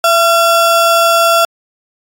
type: ring-modulated tone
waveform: square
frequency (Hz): 1019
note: C6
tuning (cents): -46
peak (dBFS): -5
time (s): 0.04-1.45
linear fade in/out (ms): 2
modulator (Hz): 348
effects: AAC 64 kbps